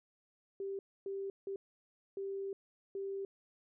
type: tone bursts at uneven times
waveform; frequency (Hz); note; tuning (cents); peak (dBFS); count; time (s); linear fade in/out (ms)
sine; 392; G4; 0; -37; 5; 0.6-0.79 / 1.06-1.3 / 1.47-1.56 / 2.17-2.53 / 2.95-3.25; 2
effects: none